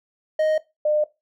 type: tone pair in turn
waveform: triangle / sine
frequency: 622.3 / 603.9 Hz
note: D#5 / D5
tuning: 0 / +48 cents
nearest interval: minor second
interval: 52 cents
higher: first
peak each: -15 / -17 dBFS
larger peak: first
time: 0.39-0.58 / 0.85-1.04 s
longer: neither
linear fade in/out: 5 ms
effects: noise-tail reverb RT60 0.2 s tail -17 dB re dry